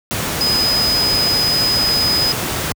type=tone in noise; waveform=sine; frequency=5010 Hz; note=D#8; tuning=11 cents sharp; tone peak=-14 dBFS; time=0.41-2.32 s; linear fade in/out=0 ms; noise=pink; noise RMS=-21 dBFS; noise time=0.11-2.72 s; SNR=+4 dB; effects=high-pass 60 Hz 12 dB/octave